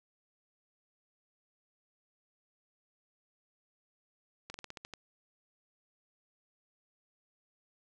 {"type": "slowing click train", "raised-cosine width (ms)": 0.2, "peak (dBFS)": -26, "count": 8, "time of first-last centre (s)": [4.5, 4.937], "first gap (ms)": 42, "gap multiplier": 1.13, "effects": []}